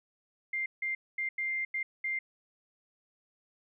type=tone bursts at uneven times; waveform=sine; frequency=2101 Hz; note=C7; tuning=7 cents sharp; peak=-30 dBFS; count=6; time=0.53-0.66 / 0.82-0.95 / 1.18-1.29 / 1.38-1.65 / 1.74-1.83 / 2.04-2.19 s; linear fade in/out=5 ms; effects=none